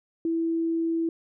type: tone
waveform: sine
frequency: 329.8 Hz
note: E4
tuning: 1 cent sharp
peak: -23 dBFS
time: 0.25-1.09 s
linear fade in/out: 2 ms
effects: none